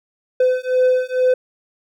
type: beating tone pair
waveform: triangle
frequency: 507 / 509.2 Hz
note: B4 / C5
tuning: +45 / -47 cents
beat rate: 2.2 Hz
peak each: -15 dBFS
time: 0.4-1.34 s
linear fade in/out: 5 ms
effects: none